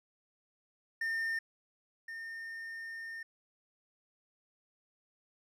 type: tone pair in turn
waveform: triangle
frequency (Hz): 1813 / 1819.7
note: A#6 / A#6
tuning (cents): -49 / -42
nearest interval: unison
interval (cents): 7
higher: second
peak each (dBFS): -30 / -39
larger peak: first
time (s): 1.01-1.39 / 2.08-3.23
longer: second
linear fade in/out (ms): 5
effects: none